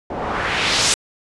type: noise with low-pass filter sweep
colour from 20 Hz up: white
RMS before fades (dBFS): -20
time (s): 0.1-0.94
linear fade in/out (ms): 2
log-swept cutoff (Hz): 580 to 7700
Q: 1.3
effects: resampled to 24000 Hz